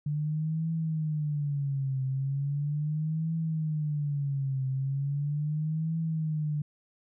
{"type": "tone with vibrato", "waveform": "sine", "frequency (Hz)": 146.8, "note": "D3", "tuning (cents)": 0, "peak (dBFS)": -27, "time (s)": [0.06, 6.62], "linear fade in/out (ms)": 5, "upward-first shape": "triangle", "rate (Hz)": 0.38, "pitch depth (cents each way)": 190, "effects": []}